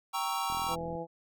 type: chord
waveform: square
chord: G diminished seventh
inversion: none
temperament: equal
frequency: 784 / 932.3 / 1108.7 / 1318.5 Hz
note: G5 / Bb5 / Db6 / Fb6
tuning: 0 / 0 / 0 / 0 cents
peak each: -37 / -36 / -37 / -38 dBFS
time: 0.13-0.76 s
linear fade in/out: 20 ms
type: click train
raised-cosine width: 3 ms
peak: -33 dBFS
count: 20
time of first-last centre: 0.5-0.953 s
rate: 41.9 Hz
type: harmonic tone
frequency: 166.8 Hz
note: E3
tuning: 21 cents sharp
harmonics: 1 / 2 / 3 / 4 / 5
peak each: -42 / -42 / -38 / -43 / -41 dBFS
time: 0.67-1.07 s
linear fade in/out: 50 ms
effects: none